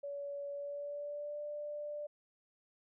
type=tone with pitch glide; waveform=sine; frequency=568 to 590.8 Hz; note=C#5 to D5; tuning=+42 to +10 cents; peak=-39 dBFS; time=0.03-2.07 s; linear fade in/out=10 ms; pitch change=+68 cents; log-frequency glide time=0.51-1.4 s; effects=none